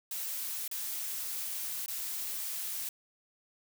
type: noise with dropouts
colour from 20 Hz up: blue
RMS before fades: -37 dBFS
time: 0.11-2.89 s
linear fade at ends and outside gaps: 2 ms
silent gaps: 0.678-0.713 / 1.861-1.881 s
effects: none